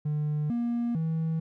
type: tone with pitch steps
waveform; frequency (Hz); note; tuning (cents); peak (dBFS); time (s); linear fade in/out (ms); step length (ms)
triangle; 150 / 236.9 / 161.4; D3 / A#3 / E3; +37 / +28 / -36; -23; 0.05-1.4; 10; 450
effects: tanh soft clip ceiling -20 dBFS